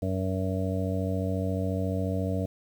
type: harmonic tone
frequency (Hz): 94.2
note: F#2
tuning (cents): +32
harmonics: 1 / 2 / 3 / 5 / 6 / 7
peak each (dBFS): -29 / -32 / -34 / -36 / -37 / -37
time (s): 0.02-2.46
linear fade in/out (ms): 5
effects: 9-bit